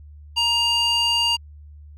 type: tone with band-pass filter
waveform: square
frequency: 940 Hz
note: A#5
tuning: 14 cents sharp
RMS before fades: -20 dBFS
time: 0.36-1.37 s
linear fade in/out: 20 ms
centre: 3600 Hz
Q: 4.8
effects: added 74 Hz sine -40 dBFS peak until 1.97 s